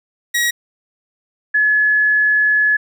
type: tone pair in turn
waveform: sawtooth / sine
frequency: 1905 / 1705.1 Hz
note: A#6 / G#6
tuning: +37 / +45 cents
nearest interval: major second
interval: 192 cents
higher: first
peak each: -11 dBFS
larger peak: neither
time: 0.34-0.51 / 1.54-2.77 s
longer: second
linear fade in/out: 10 ms
effects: none